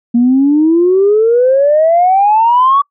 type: exponential sweep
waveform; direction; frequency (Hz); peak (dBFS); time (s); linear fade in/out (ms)
sine; up; 233 to 1144; -5; 0.14-2.82; 10
effects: noise-tail reverb RT60 0.1 s tail -26 dB re dry + tanh soft clip ceiling -1 dBFS